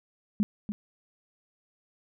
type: tone with echo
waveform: sine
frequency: 207.7 Hz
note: G#3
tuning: in tune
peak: -21 dBFS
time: 0.4-0.43 s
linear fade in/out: 0 ms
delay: 290 ms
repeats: 1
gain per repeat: -8 dB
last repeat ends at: 0.72 s
effects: none